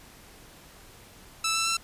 10% pulse tone with pitch steps, 1318.5 / 1330.7 / 1343.1 Hz, E6 / E6 / E6, 0 / +16 / +32 cents, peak -16 dBFS, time 1.44-1.77 s, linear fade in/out 5 ms, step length 110 ms, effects pink hiss -51 dBFS RMS until 1.83 s + resampled to 32000 Hz

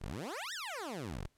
15% pulse exponential two-way sweep, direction up then down, 32.13 to 1932 to 32.13 Hz, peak -33 dBFS, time 0.01-1.28 s, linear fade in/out 10 ms, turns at 0.53 s, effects pink hiss -75 dBFS RMS until 1.37 s + low-pass 12000 Hz 12 dB/octave

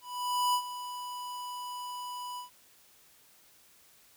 square tone with ADSR envelope, 987.8 Hz, B5, in tune, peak -25 dBFS, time 0.01-2.5 s, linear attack 530 ms, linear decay 76 ms, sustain -13 dB, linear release 120 ms, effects white hiss -61 dBFS RMS until 4.16 s

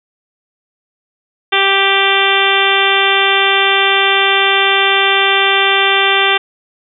harmonic tone, 392 Hz, G4, in tune, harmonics 1 / 2 / 3 / 4 / 5 / 6 / 7 / 8 / 9, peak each -18 / -18 / -18 / -18 / -18 / -18 / -18 / -18 / -18 dBFS, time 1.52-6.38 s, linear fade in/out 10 ms, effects none

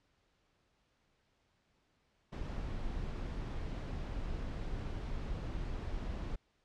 brown noise, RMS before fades -39 dBFS, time 2.32-6.36 s, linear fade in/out 10 ms, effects pink hiss -75 dBFS RMS until 6.64 s + low-pass 5000 Hz 12 dB/octave

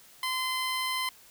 15% pulse tone, 1031 Hz, C6, 26 cents flat, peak -22 dBFS, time 0.23-1.09 s, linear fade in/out 2 ms, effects white hiss -55 dBFS RMS until 1.3 s

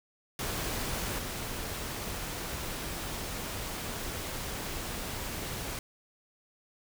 pink noise with level steps, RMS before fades -34 / -37 dBFS, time 0.39-5.79 s, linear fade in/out 2 ms, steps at 1.18 s, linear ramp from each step 10 ms, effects none

